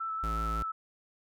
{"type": "tone with vibrato", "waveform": "sine", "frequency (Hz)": 1318.5, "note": "E6", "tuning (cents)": 0, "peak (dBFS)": -32, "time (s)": [0, 0.72], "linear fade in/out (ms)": 10, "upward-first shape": "square", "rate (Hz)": 5.4, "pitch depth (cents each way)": 13}
{"type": "tone", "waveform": "square", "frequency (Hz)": 55, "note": "A1", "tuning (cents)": 0, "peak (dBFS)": -33, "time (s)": [0.23, 0.63], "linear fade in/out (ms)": 5}
{"effects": []}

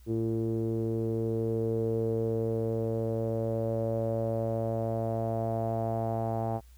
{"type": "tone with low-pass filter sweep", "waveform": "sawtooth", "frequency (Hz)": 113, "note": "A2", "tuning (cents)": 47, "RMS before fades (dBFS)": -30, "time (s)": [0.06, 6.61], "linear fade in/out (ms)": 50, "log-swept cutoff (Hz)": [370, 750], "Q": 6.1, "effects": ["added 60 Hz sine -51 dBFS peak until 6.77 s", "white hiss -65 dBFS RMS until 6.77 s"]}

